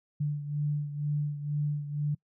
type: beating tone pair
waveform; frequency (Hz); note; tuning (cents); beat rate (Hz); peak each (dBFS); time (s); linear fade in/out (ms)
sine; 146.83 / 148.93; D3 / D3; 0 / +25; 2.1; -29 / -35; 0.2-2.15; 10
effects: noise-tail reverb RT60 0.1 s tail -25 dB re dry